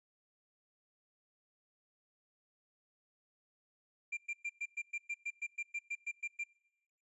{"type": "tone bursts", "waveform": "triangle", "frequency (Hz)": 2378, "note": "D7", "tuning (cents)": 21, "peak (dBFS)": -34, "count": 15, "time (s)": [4.12, 6.44], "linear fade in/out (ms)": 10, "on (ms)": 52, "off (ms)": 110, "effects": ["noise-tail reverb RT60 1.0 s tail -26 dB re dry", "resampled to 24000 Hz"]}